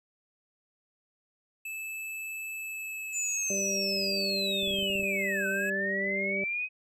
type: tone with pitch glide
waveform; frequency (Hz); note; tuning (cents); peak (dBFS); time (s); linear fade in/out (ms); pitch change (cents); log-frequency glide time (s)
square; 2619 to 2584; E7 to E7; -12 to -35; -36; 1.65-5.7; 5; -23; 2.53-3.43
type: linear two-way sweep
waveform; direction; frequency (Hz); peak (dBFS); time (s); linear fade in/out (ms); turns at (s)
sine; down then up; 7180 to 1501 to 2538; -29; 3.12-6.69; 50; 5.47
type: harmonic tone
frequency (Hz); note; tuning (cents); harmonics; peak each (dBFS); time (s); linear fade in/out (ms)
196; G3; 0; 1 / 2 / 3; -36 / -36 / -36; 3.5-6.44; 2
type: clicks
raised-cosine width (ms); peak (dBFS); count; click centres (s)
3; -32; 10; 4.631 / 4.677 / 4.709 / 4.74 / 4.787 / 4.828 / 4.901 / 4.955 / 4.996 / 5.03
effects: none